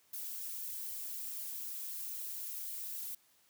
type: noise with flanger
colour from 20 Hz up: violet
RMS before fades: -42 dBFS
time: 0.13-3.15 s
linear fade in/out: 5 ms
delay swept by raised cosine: 0.79 to 4.99 ms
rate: 3.9 Hz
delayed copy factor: -0.75
effects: white hiss -69 dBFS RMS until 3.49 s + high-pass 60 Hz 12 dB/octave